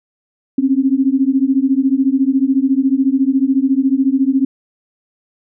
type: beating tone pair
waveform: sine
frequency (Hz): 261.6 / 275.6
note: C4 / C#4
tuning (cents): 0 / -10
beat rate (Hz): 14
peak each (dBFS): -14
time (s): 0.58-4.45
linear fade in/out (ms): 5
effects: none